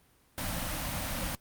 pink band-stop noise, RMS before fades -34 dBFS, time 0.38-1.35 s, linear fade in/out 0 ms, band 320 to 500 Hz, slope 96 dB/octave, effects pink hiss -65 dBFS RMS until 1.4 s + Opus 32 kbps

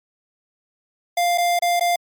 square tone with dropouts, 698.5 Hz, F5, in tune, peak -17 dBFS, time 1.17-1.96 s, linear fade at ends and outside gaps 5 ms, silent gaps 1.377-1.381 / 1.591-1.621 / 1.797-1.808 s, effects MP3 96 kbps

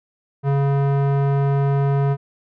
square tone with low-pass filter, 139.5 Hz, C#3, 11 cents sharp, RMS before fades -18 dBFS, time 0.43-2.17 s, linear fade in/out 50 ms, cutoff 1100 Hz, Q 0.85, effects none

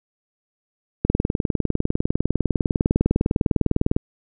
click train, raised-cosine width 3 ms, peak -5 dBFS, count 59, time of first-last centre 1.05-3.965 s, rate 19.9 Hz, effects none

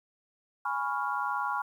sine chord, C# dominant seventh, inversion second, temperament equal, 830.6 / 987.8 / 1108.7 / 1396.9 Hz, G#5 / B5 / C#6 / E#6, 0 / 0 / 0 / 0 cents, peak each -34 dBFS, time 0.65-1.62 s, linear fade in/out 5 ms, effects 10-bit

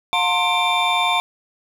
triangle tone cluster, 717 / 907 / 1057 / 2350 / 3576 Hz, F5 / A#5 / C6 / D7 / A7, +45 / -48 / +17 / +1 / +27 cents, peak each -21 dBFS, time 0.13-1.2 s, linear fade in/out 0 ms, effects none

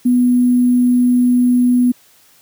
sine tone with sample-and-hold, 246.9 Hz, B3, in tune, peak -9 dBFS, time 0.05-1.92 s, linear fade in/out 10 ms, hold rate 11025 Hz, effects white hiss -50 dBFS RMS until 2.41 s + high-pass 80 Hz 12 dB/octave

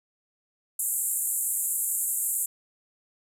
pink band-pass noise, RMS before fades -28 dBFS, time 0.79-2.46 s, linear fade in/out 5 ms, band 7300 to 14000 Hz, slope 96 dB/octave, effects none

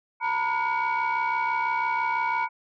sine tone cluster, 913 / 979 / 1443 / 2259 Hz, A#5 / B5 / F#6 / C#7, -36 / -15 / -44 / +32 cents, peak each -26 / -26 / -31 / -30 dBFS, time 0.2-2.49 s, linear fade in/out 50 ms, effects tanh soft clip ceiling -17 dBFS

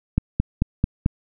click train, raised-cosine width 5 ms, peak -5 dBFS, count 5, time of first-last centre 0.18-1.061 s, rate 4.54 Hz, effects none

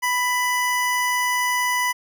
square tone pair together, 987.8 / 1991.1 Hz, B5 / B6, 0 / +14 cents, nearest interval octave, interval 1214 cents, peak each -23 dBFS, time 0.02-1.93 s, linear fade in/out 20 ms, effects none

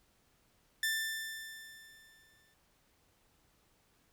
sawtooth tone with exponential decay, 1775 Hz, A6, 15 cents sharp, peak -26 dBFS, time 0.83-2.54 s, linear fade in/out 2 ms, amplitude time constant 370 ms, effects pink hiss -71 dBFS RMS until 4.12 s

